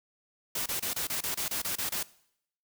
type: noise bursts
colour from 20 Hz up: white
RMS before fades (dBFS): -32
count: 11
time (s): 0.55-2.03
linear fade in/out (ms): 5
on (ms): 110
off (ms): 27
effects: noise-tail reverb RT60 0.7 s tail -20 dB re dry

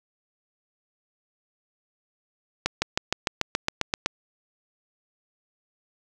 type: accelerating click train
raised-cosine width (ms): 0.2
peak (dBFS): -5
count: 11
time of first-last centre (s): 2.66-4.06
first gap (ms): 160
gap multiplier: 0.97
effects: none

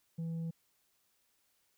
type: tone with tanh clipping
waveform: sine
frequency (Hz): 164.81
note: E3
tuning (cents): 0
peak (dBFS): -36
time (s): 0.18-0.51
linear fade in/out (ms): 10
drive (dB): 3
effects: white hiss -75 dBFS RMS until 1.77 s

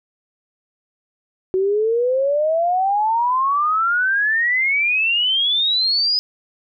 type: exponential sweep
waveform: sine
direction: up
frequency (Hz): 370 to 5050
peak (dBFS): -15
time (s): 1.54-6.19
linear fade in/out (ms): 0
effects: none

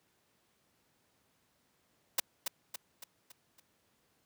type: noise with echo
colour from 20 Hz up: white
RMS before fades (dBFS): -28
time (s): 2.18-2.2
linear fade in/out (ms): 5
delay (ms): 280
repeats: 5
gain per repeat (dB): -6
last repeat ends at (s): 3.6
effects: pink hiss -73 dBFS RMS until 4.25 s + high-pass 100 Hz 12 dB/octave

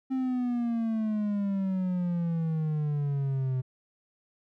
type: exponential sweep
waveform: triangle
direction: down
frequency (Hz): 264.7 to 127.5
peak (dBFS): -24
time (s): 0.1-3.62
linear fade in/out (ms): 20
effects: none

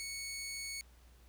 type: tone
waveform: 15% pulse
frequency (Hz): 2217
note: C#7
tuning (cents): 0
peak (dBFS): -34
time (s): 0-0.81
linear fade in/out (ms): 0
effects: added 60 Hz sine -59 dBFS peak until 1.28 s + pink hiss -67 dBFS RMS until 1.28 s

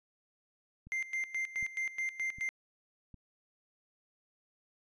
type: click train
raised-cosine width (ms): 5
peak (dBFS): -39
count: 4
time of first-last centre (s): 0.87-3.143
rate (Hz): 1.32
type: tone with tremolo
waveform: triangle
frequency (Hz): 2093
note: C7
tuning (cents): 0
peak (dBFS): -30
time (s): 0.92-2.49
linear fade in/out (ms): 0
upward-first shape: square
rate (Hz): 4.7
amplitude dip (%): 80
effects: resampled to 22050 Hz

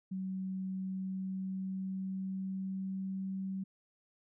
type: tone with pitch glide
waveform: sine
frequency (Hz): 188.9 to 191.43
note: F#3 to G3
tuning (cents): +36 to -41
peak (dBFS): -35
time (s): 0.11-3.64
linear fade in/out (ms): 10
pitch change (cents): +23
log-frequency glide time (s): 0.7-3.33
effects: none

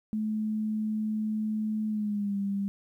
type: tone with pitch glide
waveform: sine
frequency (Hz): 215.6 to 198.85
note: A3 to G3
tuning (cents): -35 to +25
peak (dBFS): -27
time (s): 0.13-2.68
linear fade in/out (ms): 0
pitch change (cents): -140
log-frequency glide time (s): 1.88-2.37
effects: 11-bit

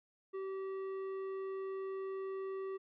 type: tone with tanh clipping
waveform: sine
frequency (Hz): 384.9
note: G4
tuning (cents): -32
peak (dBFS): -40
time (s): 0.33-2.78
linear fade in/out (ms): 20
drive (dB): 10
effects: none

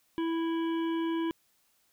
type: harmonic tone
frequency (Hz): 329.6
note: E4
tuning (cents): 0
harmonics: 1 / 3 / 5 / 7 / 9 / 10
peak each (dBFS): -28 / -39 / -46 / -50 / -48 / -52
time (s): 0.18-1.31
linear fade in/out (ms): 0
effects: white hiss -70 dBFS RMS until 1.92 s

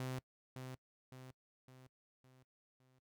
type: tone with echo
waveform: sawtooth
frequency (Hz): 129.1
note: C3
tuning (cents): -23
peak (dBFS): -36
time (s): 0-0.19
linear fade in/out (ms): 2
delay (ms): 560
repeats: 5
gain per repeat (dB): -6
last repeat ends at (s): 2.99
effects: noise-tail reverb RT60 0.1 s tail -23 dB re dry

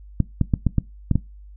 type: clicks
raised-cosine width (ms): 5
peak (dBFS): -5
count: 7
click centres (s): 0.203 / 0.413 / 0.538 / 0.667 / 0.783 / 1.113 / 1.156
effects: noise-tail reverb RT60 0.2 s tail -19 dB re dry + added 50 Hz sine -40 dBFS peak until 1.56 s

